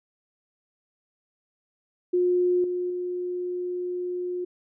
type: tone with level steps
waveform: sine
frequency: 358.3 Hz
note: F4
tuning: 44 cents sharp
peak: -19 / -25 / -27 dBFS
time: 2.13-4.45 s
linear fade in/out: 10 ms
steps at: 2.64 / 2.9 s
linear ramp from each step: 2 ms
effects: none